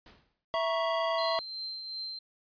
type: noise with exponential decay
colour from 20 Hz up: pink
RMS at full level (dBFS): -50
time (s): 0.06-0.45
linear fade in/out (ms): 2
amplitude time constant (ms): 83
type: chord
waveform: square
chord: A# diminished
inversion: second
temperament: equal with one note detuned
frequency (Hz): 659.3 / 946.4 / 1108.7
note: E5 / A#5 / C#6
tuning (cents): 0 / +26 / 0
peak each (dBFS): -30 / -36 / -34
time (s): 0.54-1.39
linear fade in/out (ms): 0
type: tone with tremolo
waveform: sine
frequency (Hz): 4129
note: C8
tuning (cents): -24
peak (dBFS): -34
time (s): 1.18-2.19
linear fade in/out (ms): 5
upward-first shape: triangle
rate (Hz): 2.7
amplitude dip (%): 45
effects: resampled to 11025 Hz